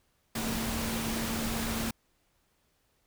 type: tone in noise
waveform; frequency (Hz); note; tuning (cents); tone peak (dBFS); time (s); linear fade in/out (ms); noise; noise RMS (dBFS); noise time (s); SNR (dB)
sine; 226.2; A3; +48; -34; 0.35-1.91; 5; pink; -34; 0.35-1.91; -3
effects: pink hiss -72 dBFS RMS until 3.06 s